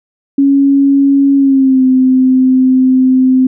sine tone with pitch glide, 277.2 to 258.6 Hz, C#4 to C4, 0 to -20 cents, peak -5 dBFS, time 0.38-3.47 s, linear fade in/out 5 ms, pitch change -120 cents, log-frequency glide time 1.36-1.84 s, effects none

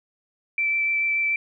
sine tone with vibrato, 2330 Hz, D7, 14 cents flat, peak -20 dBFS, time 0.58-1.36 s, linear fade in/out 2 ms, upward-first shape sine, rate 6.9 Hz, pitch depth 9 cents each way, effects none

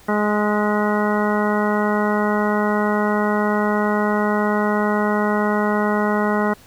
harmonic tone with a mistuned harmonic, 209 Hz, G#3, 11 cents sharp, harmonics 1 / 2 / 3 / 4 / 5 / 6 / 7 / 9, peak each -20 / -23 / -25 / -26 / -27 / -28 / -28 / -30 dBFS, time 0.08-6.54 s, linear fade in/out 10 ms, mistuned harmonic 9, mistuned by +27 cents, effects pink hiss -48 dBFS RMS until 6.66 s

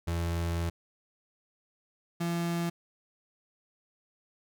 35% pulse tone pair in turn, 84.6 / 170.33 Hz, E2 / F3, +45 / -43 cents, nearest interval octave, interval 1212 cents, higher second, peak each -27 dBFS, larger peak neither, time 0.07-0.7 / 2.2-2.7 s, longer first, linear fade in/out 10 ms, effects none

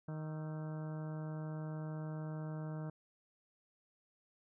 harmonic tone with a mistuned harmonic, 155.56 Hz, D#3, in tune, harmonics 1 / 2 / 3 / 4 / 5 / 6 / 7 / 8 / 9 / 10, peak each -40 / -50 / -54 / -52 / -60 / -59 / -62 / -64 / -61 / -62 dBFS, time 0.08-2.9 s, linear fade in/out 5 ms, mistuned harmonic 9, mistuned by -70 cents, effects none

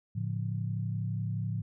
sine chord, A augmented, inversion none, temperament equal with one note detuned, 110 / 142.08 / 174.61 Hz, A2 / C#3 / E#3, 0 / +43 / 0 cents, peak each -32 / -37 / -37 dBFS, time 0.15-1.62 s, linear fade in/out 10 ms, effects none

